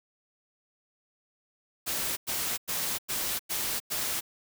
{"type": "noise bursts", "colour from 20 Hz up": "white", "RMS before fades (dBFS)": -31, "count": 6, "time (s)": [1.86, 4.21], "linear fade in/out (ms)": 20, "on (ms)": 310, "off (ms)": 98, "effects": []}